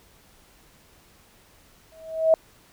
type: tone with exponential growth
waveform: sine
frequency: 643 Hz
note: E5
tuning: 43 cents flat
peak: -11 dBFS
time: 1.92-2.34 s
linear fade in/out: 1 ms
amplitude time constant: 91 ms
effects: pink hiss -56 dBFS RMS until 2.72 s